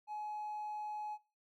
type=tone; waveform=triangle; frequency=845 Hz; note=G#5; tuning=30 cents sharp; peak=-37 dBFS; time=0.07-1.18 s; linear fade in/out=50 ms; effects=noise-tail reverb RT60 0.3 s tail -18 dB re dry + tanh soft clip ceiling -34 dBFS